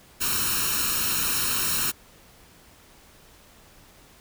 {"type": "noise with comb filter", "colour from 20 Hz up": "white", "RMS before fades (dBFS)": -25, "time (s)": [0.2, 1.92], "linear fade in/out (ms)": 20, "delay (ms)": 0.73, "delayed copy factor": 0.8, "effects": ["pink hiss -53 dBFS RMS until 4.2 s"]}